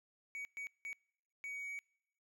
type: tone bursts at uneven times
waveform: triangle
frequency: 2251 Hz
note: C#7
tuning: 26 cents sharp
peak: -40 dBFS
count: 4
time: 0.35-0.45 / 0.57-0.67 / 0.85-0.93 / 1.44-1.79 s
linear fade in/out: 0 ms
effects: noise-tail reverb RT60 0.7 s tail -26 dB re dry